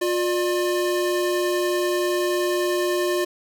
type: tone pair together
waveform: square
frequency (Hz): 355.6 / 596.1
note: F4 / D5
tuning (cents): +31 / +26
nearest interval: major sixth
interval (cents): 895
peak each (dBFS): -22 / -27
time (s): 0.01-3.25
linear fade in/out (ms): 10
effects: none